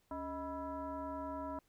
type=tone with frequency modulation; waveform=sine; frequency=630 Hz; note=D#5; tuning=21 cents sharp; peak=-39 dBFS; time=0.11-1.59 s; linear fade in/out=2 ms; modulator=350 Hz; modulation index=1.5; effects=pink hiss -75 dBFS RMS until 1.68 s